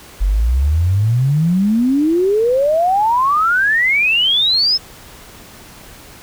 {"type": "exponential sweep", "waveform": "sine", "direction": "up", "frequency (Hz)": [44.64, 5300], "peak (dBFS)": -11, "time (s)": [0.2, 4.78], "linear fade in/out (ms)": 20, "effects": ["pink hiss -39 dBFS RMS until 6.22 s"]}